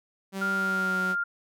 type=tone with pitch glide; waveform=sawtooth; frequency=193.5 to 186.05 Hz; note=G3 to F#3; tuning=-22 to +10 cents; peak=-27 dBFS; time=0.32-1.16 s; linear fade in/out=50 ms; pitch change=-68 cents; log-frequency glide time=0.5-1 s
type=tone; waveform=sine; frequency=1400 Hz; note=F6; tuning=4 cents sharp; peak=-25 dBFS; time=0.41-1.24 s; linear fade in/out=10 ms
effects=none